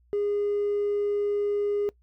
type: tone with hard clipping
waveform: sine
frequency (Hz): 410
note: G#4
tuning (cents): -22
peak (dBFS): -24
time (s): 0.13-1.89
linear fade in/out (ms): 0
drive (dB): 1
effects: noise-tail reverb RT60 0.1 s tail -22 dB re dry + added 60 Hz sine -59 dBFS peak until 2.02 s